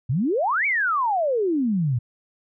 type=exponential two-way sweep; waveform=sine; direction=up then down; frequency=112.8 to 2339 to 112.8 Hz; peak=-19 dBFS; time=0.09-1.99 s; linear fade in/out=10 ms; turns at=0.66 s; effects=none